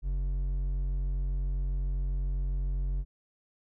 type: tone with hard clipping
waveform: triangle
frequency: 46.25 Hz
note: F#1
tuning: in tune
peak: -29 dBFS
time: 0.02-3.05 s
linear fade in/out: 50 ms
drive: 9 dB
effects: none